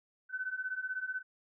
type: beating tone pair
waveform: sine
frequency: 1505 / 1521 Hz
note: F#6 / F#6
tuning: +29 / +47 cents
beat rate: 16 Hz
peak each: -39 / -37 dBFS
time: 0.29-1.23 s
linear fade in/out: 50 ms
effects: none